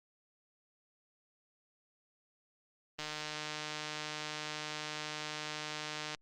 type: click train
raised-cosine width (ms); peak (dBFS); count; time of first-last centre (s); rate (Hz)
0.2; -22; 481; 2.99-6.148; 152
effects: Opus 32 kbps